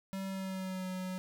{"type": "tone with pitch glide", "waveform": "square", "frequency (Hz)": [192.9, 185.26], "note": ["G3", "F#3"], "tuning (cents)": [-28, 2], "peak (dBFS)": -37, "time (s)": [0.13, 1.18], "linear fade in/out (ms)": 0, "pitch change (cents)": -70, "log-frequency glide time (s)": [0.26, 0.87], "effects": []}